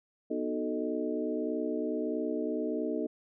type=tone cluster; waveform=sine; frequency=245.6 / 307.2 / 370.3 / 439.4 / 621 Hz; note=B3 / D#4 / F#4 / A4 / D#5; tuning=-9 / -22 / +1 / -2 / -3 cents; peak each=-36 / -34 / -39 / -35 / -39 dBFS; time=0.3-3.07 s; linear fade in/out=10 ms; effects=none